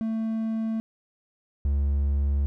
triangle tone pair in turn, 222.7 / 70.47 Hz, A3 / C#2, +21 / +29 cents, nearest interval octave + minor sixth, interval 1992 cents, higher first, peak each -23 / -19 dBFS, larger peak second, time 0.01-0.8 / 1.65-2.46 s, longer second, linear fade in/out 0 ms, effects none

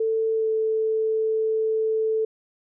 sine tone with pitch glide, 444.7 to 440.1 Hz, A4 to A4, +18 to 0 cents, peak -20 dBFS, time 0-2.25 s, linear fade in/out 5 ms, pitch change -18 cents, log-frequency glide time 0.33-0.49 s, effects none

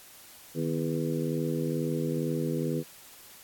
harmonic tone with a mistuned harmonic, 82.2 Hz, E2, 4 cents flat, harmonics 2 / 3 / 4 / 5 / 6, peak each -31 / -33 / -34 / -35 / -36 dBFS, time 0.54-2.84 s, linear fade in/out 50 ms, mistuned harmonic 2, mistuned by -110 cents, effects white hiss -51 dBFS RMS until 3.43 s + AAC 64 kbps

